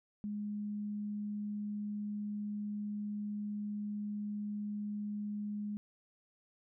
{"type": "tone", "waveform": "sine", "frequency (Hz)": 207.7, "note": "G#3", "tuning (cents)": 0, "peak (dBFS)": -36, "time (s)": [0.24, 5.77], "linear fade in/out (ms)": 0, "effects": []}